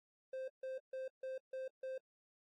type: tone bursts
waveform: triangle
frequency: 523.3 Hz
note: C5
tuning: in tune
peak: -39 dBFS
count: 6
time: 0.33-1.98 s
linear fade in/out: 5 ms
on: 150 ms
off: 150 ms
effects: AAC 32 kbps

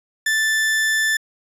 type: tone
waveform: 40% pulse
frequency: 1760 Hz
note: A6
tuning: in tune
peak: -16 dBFS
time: 0.26-1.17 s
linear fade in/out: 5 ms
effects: resampled to 32000 Hz

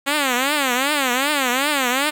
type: tone with vibrato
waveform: 5% pulse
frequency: 270.8 Hz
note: C#4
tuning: 40 cents flat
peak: -6 dBFS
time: 0.06-2.11 s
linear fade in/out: 20 ms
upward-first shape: triangle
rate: 2.6 Hz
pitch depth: 220 cents each way
effects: none

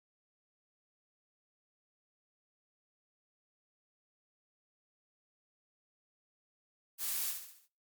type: noise with echo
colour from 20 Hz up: blue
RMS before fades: -36 dBFS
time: 6.98-7.34 s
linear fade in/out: 50 ms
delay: 69 ms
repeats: 5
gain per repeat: -6 dB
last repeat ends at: 7.685 s
effects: noise-tail reverb RT60 0.4 s tail -23 dB re dry + MP3 96 kbps

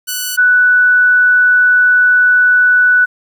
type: tone pair in turn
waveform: 5% pulse / sine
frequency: 1484 / 1484 Hz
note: F#6 / F#6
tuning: +5 / +5 cents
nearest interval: unison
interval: 0 cents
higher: neither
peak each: -6 dBFS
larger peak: neither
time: 0.07-0.37 / 0.37-3.06 s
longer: second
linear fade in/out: 20 ms
effects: 8-bit

